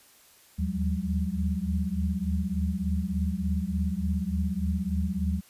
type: tone cluster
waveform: sine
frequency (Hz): 75.8 / 79.2 / 181.1 / 198.1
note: D#2 / D#2 / F#3 / G3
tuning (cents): -45 / +31 / -37 / +18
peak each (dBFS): -31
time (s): 0.58-5.41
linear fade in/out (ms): 20
effects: white hiss -57 dBFS RMS until 5.49 s + resampled to 32000 Hz